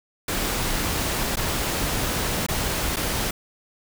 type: noise with dropouts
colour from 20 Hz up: pink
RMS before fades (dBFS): -25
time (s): 0.28-3.31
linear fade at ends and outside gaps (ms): 5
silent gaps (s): 1.358-1.369 / 2.465-2.485 / 2.961-2.967
effects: none